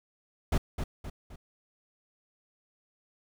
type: noise with echo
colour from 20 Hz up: brown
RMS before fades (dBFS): -25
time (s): 0.52-0.58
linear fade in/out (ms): 5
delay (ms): 260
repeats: 3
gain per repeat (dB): -7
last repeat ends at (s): 1.36
effects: none